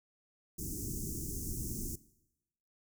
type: band-stop noise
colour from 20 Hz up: pink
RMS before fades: -39 dBFS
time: 0.58-1.96 s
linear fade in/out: 10 ms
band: 370 to 5900 Hz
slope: 48 dB/octave
effects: noise-tail reverb RT60 0.9 s tail -19 dB re dry